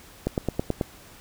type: click train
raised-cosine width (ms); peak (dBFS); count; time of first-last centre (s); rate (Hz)
2; -10; 6; 0.27-0.812; 9.23
effects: pink hiss -49 dBFS RMS until 1.2 s